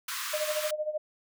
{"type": "high-pass noise", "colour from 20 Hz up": "pink", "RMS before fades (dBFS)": -35, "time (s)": [0.08, 0.71], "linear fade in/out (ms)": 5, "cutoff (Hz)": 1000, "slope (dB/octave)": 96}
{"type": "tone with tremolo", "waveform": "sine", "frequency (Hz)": 610, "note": "D#5", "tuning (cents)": -34, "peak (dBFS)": -26, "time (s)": [0.33, 0.98], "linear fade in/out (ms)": 10, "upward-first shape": "sine", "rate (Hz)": 13, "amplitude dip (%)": 80}
{"effects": []}